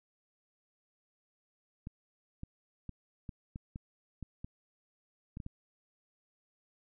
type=clicks; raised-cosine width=5 ms; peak=-29 dBFS; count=11; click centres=1.871 / 2.434 / 2.893 / 3.292 / 3.559 / 3.759 / 4.227 / 4.445 / 5.371 / 5.402 / 5.464 s; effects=none